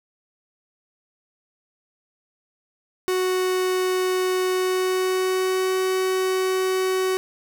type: tone with pitch glide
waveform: 45% pulse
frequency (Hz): 370 to 374.9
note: F#4 to F#4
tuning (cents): 0 to +23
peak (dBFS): -20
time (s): 3.08-7.17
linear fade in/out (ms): 0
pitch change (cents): +23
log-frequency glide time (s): 4.51-5.73
effects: none